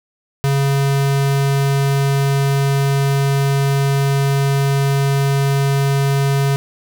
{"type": "tone", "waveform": "square", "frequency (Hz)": 138.59, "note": "C#3", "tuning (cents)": 0, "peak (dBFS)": -14, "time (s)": [0.44, 6.56], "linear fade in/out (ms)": 0, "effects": []}